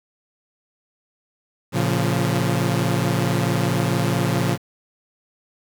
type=chord; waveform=sawtooth; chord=Bb minor; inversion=none; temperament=equal with one note detuned; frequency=114.08 / 138.59 / 174.61 Hz; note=Bb2 / Db3 / F3; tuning=-37 / 0 / 0 cents; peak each=-19 dBFS; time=1.72-4.58 s; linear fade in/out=50 ms; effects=8-bit

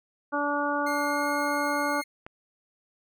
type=harmonic tone; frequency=289.4 Hz; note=D4; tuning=25 cents flat; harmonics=1 / 2 / 3 / 4 / 5; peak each=-31 / -31 / -31 / -31 / -31 dBFS; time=0.32-2.02 s; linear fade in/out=20 ms
type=tone with pitch glide; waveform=sawtooth; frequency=2118 to 2138 Hz; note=C7 to C7; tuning=+21 to +37 cents; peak=-32 dBFS; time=0.86-2.04 s; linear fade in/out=10 ms; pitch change=+16 cents; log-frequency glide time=1.06-1.28 s
type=click; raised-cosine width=0.5 ms; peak=-25 dBFS; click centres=2.265 s
effects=none

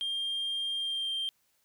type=tone with pitch glide; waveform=triangle; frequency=3200 to 3169 Hz; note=G7 to G7; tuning=+35 to +18 cents; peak=-28 dBFS; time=0.01-1.29 s; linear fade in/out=0 ms; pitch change=-17 cents; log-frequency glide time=0.76-1.13 s; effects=tanh soft clip ceiling -25 dBFS + white hiss -72 dBFS RMS until 1.64 s

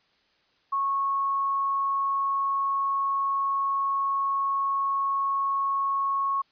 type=tone; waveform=sine; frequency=1100 Hz; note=C#6; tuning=14 cents flat; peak=-23 dBFS; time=0.72-6.42 s; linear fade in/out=10 ms; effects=white hiss -66 dBFS RMS until 6.51 s + resampled to 11025 Hz

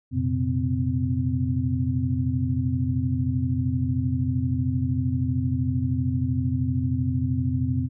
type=tone cluster; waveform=sine; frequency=89 / 119.1 / 132 / 256.7 Hz; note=F2 / A#2 / C3 / C4; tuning=+33 / +38 / +16 / -33 cents; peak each=-27 dBFS; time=0.11-7.89 s; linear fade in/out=50 ms; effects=none

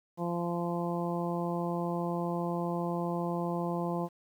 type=harmonic tone; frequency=172.5 Hz; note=F3; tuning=21 cents flat; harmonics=1 / 2 / 3 / 4 / 5 / 6; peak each=-33 / -36 / -38 / -39 / -40 / -41 dBFS; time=0.17-4.09 s; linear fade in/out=50 ms; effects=10-bit

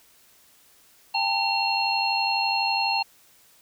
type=tone cluster; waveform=sine; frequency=800 / 892 / 2734 / 4259 Hz; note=G5 / A5 / F7 / C8; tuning=+35 / +23 / -37 / +30 cents; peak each=-27 dBFS; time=1.14-3.03 s; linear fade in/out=10 ms; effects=white hiss -57 dBFS RMS until 3.61 s

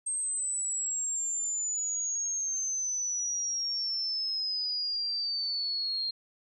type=exponential sweep; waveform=sine; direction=down; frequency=8410 to 4197 Hz; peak=-29 dBFS; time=0.06-6.11 s; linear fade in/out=10 ms; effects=none

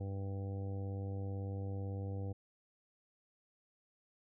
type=harmonic tone; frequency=98 Hz; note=G2; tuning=in tune; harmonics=1 / 2 / 3 / 4 / 5 / 6 / 7 / 8; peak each=-38 / -49 / -50 / -56 / -49 / -61 / -60 / -58 dBFS; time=0-2.33 s; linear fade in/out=10 ms; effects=none

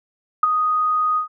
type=tone with ADSR envelope; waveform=sine; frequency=1244.5 Hz; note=D#6; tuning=in tune; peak=-8 dBFS; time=0.43-1.28 s; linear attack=4 ms; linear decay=17 ms; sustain=-8 dB; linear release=110 ms; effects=none

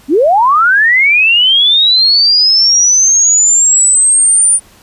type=linear sweep; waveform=sine; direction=up; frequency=243.9 to 9397 Hz; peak=-5 dBFS; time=0.08-4.6 s; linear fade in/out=50 ms; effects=pink hiss -43 dBFS RMS until 4.82 s + resampled to 32000 Hz

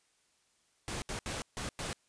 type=noise bursts at uneven times; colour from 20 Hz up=pink; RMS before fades=-38 dBFS; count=5; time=0.88-1.02 / 1.09-1.19 / 1.26-1.42 / 1.57-1.69 / 1.79-1.93 s; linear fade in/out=0 ms; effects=white hiss -72 dBFS RMS until 2.08 s + resampled to 22050 Hz

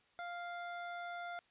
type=tone; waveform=25% pulse; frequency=698.5 Hz; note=F5; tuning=in tune; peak=-38 dBFS; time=0.19-1.39 s; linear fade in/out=0 ms; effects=white hiss -71 dBFS RMS until 1.5 s + resampled to 8000 Hz

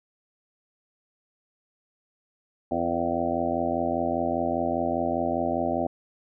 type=harmonic tone with a mistuned harmonic; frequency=85 Hz; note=F2; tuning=46 cents flat; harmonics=1 / 2 / 3 / 4 / 5 / 6 / 7 / 8 / 9; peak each=-40 / -38 / -30 / -32 / -41 / -35 / -30 / -30 / -31 dBFS; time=2.71-5.87 s; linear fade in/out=5 ms; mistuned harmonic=5; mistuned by=+41 cents; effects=none

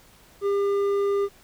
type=tone with hard clipping; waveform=sine; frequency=400.7 Hz; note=G4; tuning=38 cents sharp; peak=-22 dBFS; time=0.41-1.29 s; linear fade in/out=50 ms; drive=6 dB; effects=pink hiss -54 dBFS RMS until 1.43 s

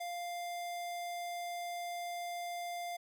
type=tone; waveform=square; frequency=698.5 Hz; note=F5; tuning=in tune; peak=-39 dBFS; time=0-2.97 s; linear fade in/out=10 ms; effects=none

